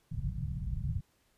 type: low-pass noise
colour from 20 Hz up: white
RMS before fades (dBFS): -35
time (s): 0.11-1.01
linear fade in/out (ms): 10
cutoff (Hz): 160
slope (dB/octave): 48
effects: pink hiss -71 dBFS RMS until 1.37 s + resampled to 32000 Hz